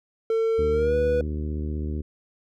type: tone with pitch glide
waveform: triangle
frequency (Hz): 449.9 to 490.6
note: A4 to B4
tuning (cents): +39 to -12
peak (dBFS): -18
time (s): 0.3-1.21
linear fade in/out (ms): 2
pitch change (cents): +149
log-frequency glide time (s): 0.71-0.96
type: harmonic tone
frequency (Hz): 75.8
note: D#2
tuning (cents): -45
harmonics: 1 / 2 / 3 / 4 / 5 / 6 / 7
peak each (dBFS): -27 / -36 / -35 / -37 / -39 / -47 / -53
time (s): 0.58-2.02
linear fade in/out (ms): 10
effects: none